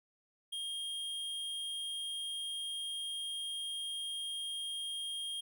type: tone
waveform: square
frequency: 3230 Hz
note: G#7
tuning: 49 cents flat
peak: -38 dBFS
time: 0.52-5.41 s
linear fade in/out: 10 ms
effects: none